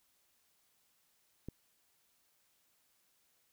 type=click; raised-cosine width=3 ms; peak=-29 dBFS; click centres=1.486 s; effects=white hiss -74 dBFS RMS until 3.52 s